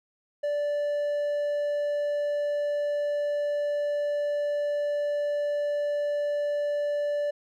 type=tone; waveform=triangle; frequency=584 Hz; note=D5; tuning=10 cents flat; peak=-23 dBFS; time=0.43-7.31 s; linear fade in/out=10 ms; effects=none